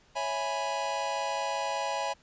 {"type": "chord", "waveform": "square", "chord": "C# minor seventh", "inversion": "none", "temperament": "equal", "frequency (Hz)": [554.4, 659.3, 830.6, 987.8], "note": ["C#5", "E5", "G#5", "B5"], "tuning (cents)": [0, 0, 0, 0], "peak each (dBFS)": [-37, -37, -34, -36], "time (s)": [0.15, 2.14], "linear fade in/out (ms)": 20, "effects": ["pink hiss -62 dBFS RMS until 2.22 s", "resampled to 16000 Hz"]}